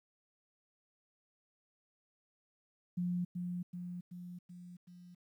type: tone with echo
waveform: sine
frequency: 177.4 Hz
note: F3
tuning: 27 cents sharp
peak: -32 dBFS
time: 2.97-3.25 s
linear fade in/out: 10 ms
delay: 380 ms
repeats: 5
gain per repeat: -4 dB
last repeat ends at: 5.15 s
effects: 12-bit